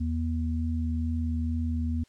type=tone pair together; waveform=sine; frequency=80.74 / 240 Hz; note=E2 / B3; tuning=-35 / -49 cents; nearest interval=octave + perfect fifth; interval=1886 cents; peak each=-27 / -31 dBFS; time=0-2.04 s; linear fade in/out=10 ms; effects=white hiss -64 dBFS RMS until 2.08 s + low-pass 7000 Hz 12 dB/octave